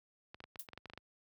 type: clicks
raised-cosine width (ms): 0.3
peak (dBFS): -32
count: 11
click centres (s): 0.345 / 0.404 / 0.44 / 0.558 / 0.688 / 0.733 / 0.776 / 0.857 / 0.899 / 0.935 / 0.976
type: noise with exponential decay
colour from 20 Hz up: violet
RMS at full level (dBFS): -37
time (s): 0.59-0.67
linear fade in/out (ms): 5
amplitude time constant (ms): 16
effects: high-pass 60 Hz 12 dB/octave